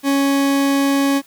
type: tone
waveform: 40% pulse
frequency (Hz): 277.2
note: C#4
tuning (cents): 0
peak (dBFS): -13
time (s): 0.03-1.22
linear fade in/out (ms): 50
effects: white hiss -50 dBFS RMS until 1.26 s